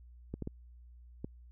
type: clicks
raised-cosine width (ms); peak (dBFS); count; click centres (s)
3; -25; 4; 0.34 / 0.423 / 0.474 / 1.245
effects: added 60 Hz sine -52 dBFS peak until 1.51 s